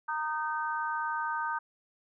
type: harmonic tone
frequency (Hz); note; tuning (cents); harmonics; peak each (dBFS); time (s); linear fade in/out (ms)
308.1; D#4; -17; 3 / 4 / 5; -33 / -35 / -35; 0.08-1.59; 10
effects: none